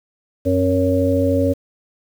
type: harmonic tone with a mistuned harmonic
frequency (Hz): 93.2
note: F#2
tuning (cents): +13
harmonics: 1 / 3 / 5 / 6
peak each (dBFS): -20 / -18 / -22 / -19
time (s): 0.45-1.54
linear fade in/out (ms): 20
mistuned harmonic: 3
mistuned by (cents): -54
effects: 7-bit